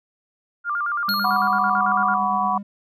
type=tone with vibrato; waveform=sine; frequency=1290 Hz; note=E6; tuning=38 cents flat; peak=-21 dBFS; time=0.64-2.19 s; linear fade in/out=50 ms; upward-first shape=square; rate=9 Hz; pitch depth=150 cents each way
type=tone with tremolo; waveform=triangle; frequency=201 Hz; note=G3; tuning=44 cents sharp; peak=-25 dBFS; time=1.08-2.63 s; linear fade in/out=5 ms; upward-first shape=triangle; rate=8.9 Hz; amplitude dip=50%
type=tone with exponential decay; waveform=square; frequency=4300 Hz; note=C8; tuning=47 cents sharp; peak=-21 dBFS; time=1.09-1.78 s; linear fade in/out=0 ms; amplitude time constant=150 ms
type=chord; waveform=sine; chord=F# suspended fourth; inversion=none; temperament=equal with one note detuned; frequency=740 / 987.8 / 1134.6 Hz; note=F#5 / B5 / C#6; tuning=0 / 0 / +40 cents; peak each=-23 dBFS; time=1.24-2.58 s; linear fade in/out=5 ms
effects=none